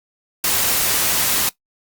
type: noise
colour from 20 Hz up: white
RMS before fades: -18 dBFS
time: 0.44-1.49 s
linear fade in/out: 2 ms
effects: noise-tail reverb RT60 0.1 s tail -18 dB re dry + Opus 48 kbps